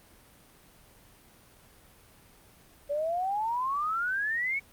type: exponential sweep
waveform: sine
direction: up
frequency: 564 to 2254 Hz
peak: -27 dBFS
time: 2.89-4.6 s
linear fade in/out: 20 ms
effects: pink hiss -57 dBFS RMS until 4.72 s + Opus 32 kbps